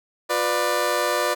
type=chord; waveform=20% pulse; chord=B diminished; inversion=second; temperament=just; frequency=355.6 / 493.9 / 592.7 Hz; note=F4 / B4 / D5; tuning=+31 / 0 / +16 cents; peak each=-23 / -20 / -18 dBFS; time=0.29-1.35 s; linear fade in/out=20 ms; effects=none